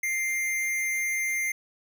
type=tone with amplitude modulation; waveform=square; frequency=2099 Hz; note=C7; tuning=5 cents sharp; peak=-25 dBFS; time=0.03-1.52 s; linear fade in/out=5 ms; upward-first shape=sine; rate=264 Hz; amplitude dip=30%; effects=none